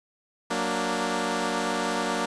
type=chord; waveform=10% pulse; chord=Gb augmented; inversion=none; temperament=equal; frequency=185 / 233.1 / 293.7 Hz; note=Gb3 / Bb3 / D4; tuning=0 / 0 / 0 cents; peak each=-23 / -20 / -22 dBFS; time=0.5-2.26 s; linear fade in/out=10 ms; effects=resampled to 22050 Hz + 8-bit